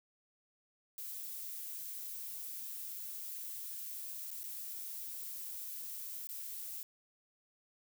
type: noise with dropouts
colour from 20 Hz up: violet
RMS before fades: -44 dBFS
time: 0.98-6.83 s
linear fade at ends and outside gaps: 1 ms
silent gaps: 4.306-4.313 / 4.433-4.439 / 6.271-6.29 s
effects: none